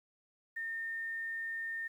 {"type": "tone with quantisation", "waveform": "sine", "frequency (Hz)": 1820, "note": "A#6", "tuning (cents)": -42, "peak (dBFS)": -36, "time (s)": [0.56, 1.88], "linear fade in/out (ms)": 10, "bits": 11, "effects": []}